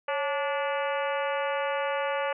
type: harmonic tone with a mistuned harmonic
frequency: 290.2 Hz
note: D4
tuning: 21 cents flat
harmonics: 2 / 3 / 4 / 5 / 6 / 7 / 8 / 9 / 10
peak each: -29 / -33 / -35 / -37 / -39 / -40 / -41 / -42 / -43 dBFS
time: 0.08-2.33 s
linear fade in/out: 5 ms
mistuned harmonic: 2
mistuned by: -81 cents
effects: none